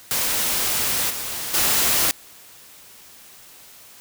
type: noise with level steps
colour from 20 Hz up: white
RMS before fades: -22 / -29 / -19 dBFS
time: 0.11-2.11 s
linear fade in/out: 0 ms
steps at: 1.09 / 1.53 s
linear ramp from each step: 20 ms
effects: white hiss -46 dBFS RMS until 4 s